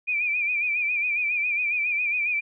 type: tone with vibrato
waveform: sine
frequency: 2406 Hz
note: D7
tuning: 41 cents sharp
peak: -22 dBFS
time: 0.07-2.41 s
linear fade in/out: 20 ms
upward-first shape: sine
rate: 7.3 Hz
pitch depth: 70 cents each way
effects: none